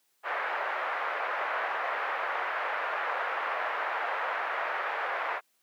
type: band-pass noise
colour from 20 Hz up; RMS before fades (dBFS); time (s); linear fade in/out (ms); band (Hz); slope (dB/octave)
white; -32; 0.23-5.41; 50; 550 to 1800; 24
effects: white hiss -72 dBFS RMS until 5.62 s + high-pass 200 Hz 12 dB/octave